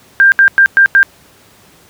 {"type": "tone bursts at uneven times", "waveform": "sine", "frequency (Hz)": 1590, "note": "G6", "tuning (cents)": 24, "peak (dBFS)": -3, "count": 5, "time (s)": [[0.2, 0.32], [0.39, 0.48], [0.58, 0.66], [0.77, 0.86], [0.95, 1.03]], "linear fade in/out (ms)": 0, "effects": ["pink hiss -45 dBFS RMS until 1.89 s", "high-pass 80 Hz 12 dB/octave"]}